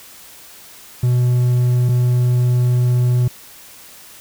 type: tone pair in turn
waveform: triangle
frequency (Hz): 123.47 / 123.47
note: B2 / B2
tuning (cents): 0 / 0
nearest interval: unison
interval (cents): 0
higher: neither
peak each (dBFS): -10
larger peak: neither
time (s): 1.03-1.89 / 1.89-3.28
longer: second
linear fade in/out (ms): 5
effects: white hiss -41 dBFS RMS until 4.2 s